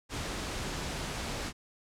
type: noise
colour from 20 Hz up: pink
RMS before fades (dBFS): -36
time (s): 0.09-1.53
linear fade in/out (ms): 50
effects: low-pass 8000 Hz 12 dB/octave